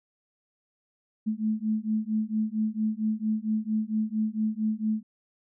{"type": "beating tone pair", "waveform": "sine", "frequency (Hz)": [214.7, 219.1], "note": ["A3", "A3"], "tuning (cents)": [-42, -7], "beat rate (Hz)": 4.4, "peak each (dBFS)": -28, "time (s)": [1.26, 5.03], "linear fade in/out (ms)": 20, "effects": []}